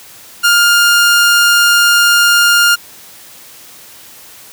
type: tone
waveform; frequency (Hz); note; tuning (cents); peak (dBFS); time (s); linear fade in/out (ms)
sawtooth; 1408; F6; +14; -3; 0.43-2.76; 20
effects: white hiss -37 dBFS RMS until 4.52 s + high-pass 60 Hz 12 dB/octave